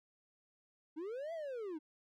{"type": "linear two-way sweep", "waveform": "triangle", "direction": "up then down", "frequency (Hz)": [291.9, 680, 291.9], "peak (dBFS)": -38, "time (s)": [0.96, 1.79], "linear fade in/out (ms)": 20, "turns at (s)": 1.33, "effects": []}